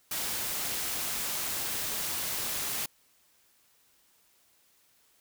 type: noise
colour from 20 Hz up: white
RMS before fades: -33 dBFS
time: 0.11-2.86 s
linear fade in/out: 5 ms
effects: white hiss -66 dBFS RMS until 5.2 s